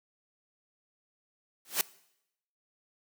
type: noise with exponential growth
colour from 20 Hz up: white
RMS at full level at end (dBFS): -23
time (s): 1.65-1.81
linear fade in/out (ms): 1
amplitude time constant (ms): 34
effects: noise-tail reverb RT60 0.8 s tail -21 dB re dry + high-pass 200 Hz 12 dB/octave